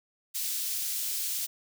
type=high-pass noise; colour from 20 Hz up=white; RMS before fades=-32 dBFS; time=0.34-1.47 s; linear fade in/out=20 ms; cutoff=3700 Hz; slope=12 dB/octave; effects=none